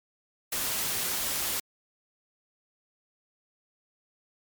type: noise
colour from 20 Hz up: white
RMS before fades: -30 dBFS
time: 0.52-1.6 s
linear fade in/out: 5 ms
effects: MP3 96 kbps